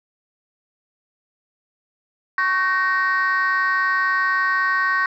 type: chord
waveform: sine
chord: G diminished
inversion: second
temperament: equal with one note detuned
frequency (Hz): 1108.7 / 1534.8 / 1864.7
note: Db6 / G6 / Bb6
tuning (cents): 0 / -37 / 0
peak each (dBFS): -20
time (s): 2.38-5.06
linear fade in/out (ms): 2
effects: tanh soft clip ceiling -12 dBFS